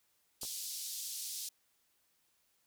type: band-pass noise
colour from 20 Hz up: pink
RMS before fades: -42 dBFS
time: 0.41-1.49 s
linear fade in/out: 5 ms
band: 4200 to 15000 Hz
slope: 24 dB/octave
type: clicks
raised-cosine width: 1 ms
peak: -33 / -42 dBFS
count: 2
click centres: 0.433 / 0.449 s
effects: white hiss -75 dBFS RMS until 2.66 s